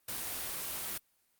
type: noise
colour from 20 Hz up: white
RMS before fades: -38 dBFS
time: 0.08-0.98 s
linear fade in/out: 5 ms
effects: white hiss -73 dBFS RMS until 1.39 s + Opus 32 kbps